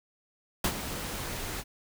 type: noise with ADSR envelope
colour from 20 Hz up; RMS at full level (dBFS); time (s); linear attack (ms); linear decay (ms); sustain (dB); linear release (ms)
pink; -25; 0.64-1.64; 5; 69; -11; 46
effects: none